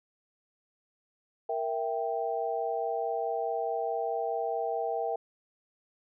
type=chord; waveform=sine; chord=E diminished; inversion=second; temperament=equal; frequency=466.2 / 659.3 / 784 Hz; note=Bb4 / E5 / G5; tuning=0 / 0 / 0 cents; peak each=-33 dBFS; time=1.49-5.16 s; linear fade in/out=5 ms; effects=none